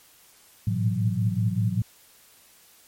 sine tone cluster, 107.6 / 112.8 / 122.7 / 164.4 / 184.2 Hz, A2 / A2 / B2 / E3 / F#3, -38 / +44 / -11 / -4 / -7 cents, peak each -25 / -27 / -31 / -32 / -28 dBFS, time 0.67-1.82 s, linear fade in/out 5 ms, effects white hiss -55 dBFS RMS until 2.87 s + MP3 64 kbps

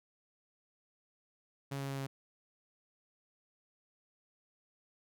sawtooth tone with pitch steps, 138.5 / 137.7 / 136.91 / 136.12 Hz, C#3 / C#3 / C#3 / C#3, -1 / -11 / -21 / -31 cents, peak -33 dBFS, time 1.71-2.07 s, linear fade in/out 10 ms, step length 90 ms, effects none

